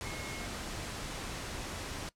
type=tone in noise; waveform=sine; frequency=2167 Hz; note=C#7; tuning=40 cents flat; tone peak=-46 dBFS; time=0.05-0.46 s; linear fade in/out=0 ms; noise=pink; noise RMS=-40 dBFS; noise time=0.01-2.09 s; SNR=-9 dB; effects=noise-tail reverb RT60 0.1 s tail -19 dB re dry + low-pass 9000 Hz 12 dB/octave